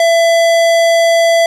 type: tone with hard clipping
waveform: sine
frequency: 669 Hz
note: E5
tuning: 25 cents sharp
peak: -9 dBFS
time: 0-1.46 s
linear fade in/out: 2 ms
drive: 18 dB
effects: none